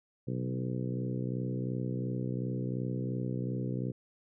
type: harmonic tone with a mistuned harmonic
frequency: 62.8 Hz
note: B1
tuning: 30 cents sharp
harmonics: 2 / 3 / 4 / 5 / 6 / 7 / 8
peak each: -34 / -38 / -40 / -42 / -44 / -45 / -46 dBFS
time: 0.27-3.92 s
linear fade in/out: 10 ms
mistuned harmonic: 2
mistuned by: +27 cents
effects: none